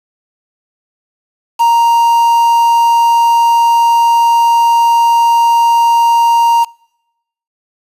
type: tone with quantisation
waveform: triangle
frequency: 932.3 Hz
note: A#5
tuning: in tune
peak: -4 dBFS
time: 1.59-6.65 s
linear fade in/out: 20 ms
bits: 4
effects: noise-tail reverb RT60 0.9 s tail -26 dB re dry + resampled to 32000 Hz